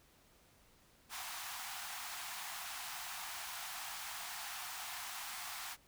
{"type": "high-pass noise", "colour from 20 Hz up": "pink", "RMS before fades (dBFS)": -45, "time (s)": [1.09, 5.77], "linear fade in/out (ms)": 50, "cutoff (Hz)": 700, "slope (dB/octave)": 96, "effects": ["pink hiss -67 dBFS RMS until 5.87 s"]}